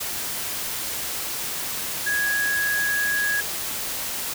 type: tone in noise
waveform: sine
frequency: 1661.2 Hz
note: G#6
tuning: in tune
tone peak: -21 dBFS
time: 2.06-3.41 s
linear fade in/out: 10 ms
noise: white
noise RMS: -29 dBFS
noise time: 0-4.34 s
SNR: +5 dB
effects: none